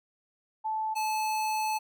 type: tone pair in turn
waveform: sine / square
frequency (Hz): 873 / 866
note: A5 / A5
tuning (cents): -14 / -28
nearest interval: unison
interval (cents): 14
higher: first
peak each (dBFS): -28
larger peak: neither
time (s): 0.64-0.95 / 0.95-1.79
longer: second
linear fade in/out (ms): 20
effects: none